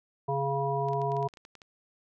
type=harmonic tone; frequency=138.59 Hz; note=C#3; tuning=in tune; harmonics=1 / 3 / 5 / 7; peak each=-32 / -32 / -32 / -32 dBFS; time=0.28-1.28 s; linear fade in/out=10 ms
type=clicks; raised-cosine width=0.2 ms; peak=-32 dBFS; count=12; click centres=0.886 / 0.933 / 1.017 / 1.119 / 1.167 / 1.228 / 1.287 / 1.338 / 1.372 / 1.451 / 1.553 / 1.618 s
effects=none